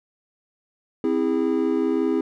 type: chord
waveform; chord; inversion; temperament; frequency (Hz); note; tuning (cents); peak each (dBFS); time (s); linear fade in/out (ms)
triangle; C augmented; none; just; 261.6 / 327 / 408.8; C4 / E4 / G#4; 0 / -14 / -27; -22 / -21 / -22; 1.04-2.21; 2
effects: none